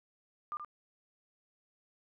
sine tone with echo, 1200 Hz, D6, 37 cents sharp, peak -35 dBFS, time 0.52-0.57 s, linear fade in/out 0 ms, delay 77 ms, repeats 1, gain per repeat -6 dB, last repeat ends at 0.647 s, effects none

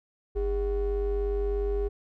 triangle ring-modulated tone, 178.6 Hz, F3, 39 cents sharp, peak -20 dBFS, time 0.35-1.89 s, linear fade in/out 20 ms, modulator 227 Hz, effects none

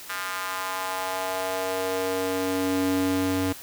square tone with high-pass filter sweep, 93.7 Hz, F#2, 22 cents sharp, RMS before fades -27 dBFS, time 0.09-3.53 s, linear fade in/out 10 ms, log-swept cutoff 1400 to 190 Hz, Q 2.2, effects white hiss -42 dBFS RMS until 3.62 s

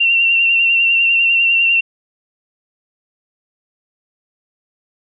sine tone with vibrato, 2739 Hz, F7, 34 cents flat, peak -10 dBFS, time 0-1.81 s, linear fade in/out 10 ms, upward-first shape sine, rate 10 Hz, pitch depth 32 cents each way, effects none

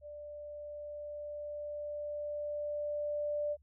sine tone with level ramp, 590 Hz, D5, 8 cents sharp, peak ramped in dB -44 to -31 dBFS, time 0.01-3.57 s, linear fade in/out 50 ms, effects added 71 Hz sine -62 dBFS peak until 3.62 s

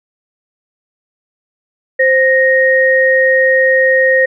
sine tone pair together, 523.3 / 1864.7 Hz, C5 / A#6, 0 / 0 cents, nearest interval octave + minor seventh, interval 2200 cents, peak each -10 dBFS, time 1.99-4.26 s, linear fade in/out 10 ms, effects none

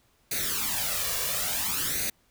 white noise with flanger, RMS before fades -29 dBFS, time 0.31-2.1 s, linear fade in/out 5 ms, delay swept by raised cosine 0.47 to 1.77 ms, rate 0.58 Hz, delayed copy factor +0.75, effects pink hiss -66 dBFS RMS until 2.3 s

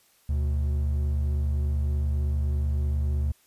triangle tone pair together, 73.42 / 123.48 Hz, D2 / B2, 0 / 0 cents, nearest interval major sixth, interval 900 cents, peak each -21 / -32 dBFS, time 0.29-3.32 s, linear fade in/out 5 ms, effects white hiss -62 dBFS RMS until 3.46 s + resampled to 32000 Hz

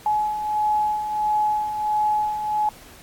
sine beating tone pair, 846 / 847.5 Hz, G#5 / G#5, +32 / +35 cents, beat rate 1.5 Hz, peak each -28 / -20 dBFS, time 0.06-2.69 s, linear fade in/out 2 ms, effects pink hiss -46 dBFS RMS until 3.02 s + AAC 64 kbps

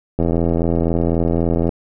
click train, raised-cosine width 2 ms, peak -5 dBFS, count 127, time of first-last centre 0.19-1.692 s, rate 83.9 Hz, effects none

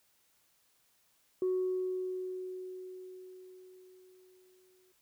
sine tone with exponential decay, 370 Hz, F#4, in tune, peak -26 dBFS, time 1.42-4.92 s, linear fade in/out 2 ms, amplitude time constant 760 ms, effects tanh soft clip ceiling -25 dBFS + white hiss -71 dBFS RMS until 5.01 s

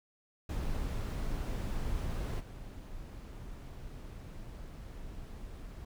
brown noise with level steps, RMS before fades -35 / -45 dBFS, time 0.49-5.85 s, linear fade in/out 5 ms, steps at 2.39 s, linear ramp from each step 20 ms, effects none

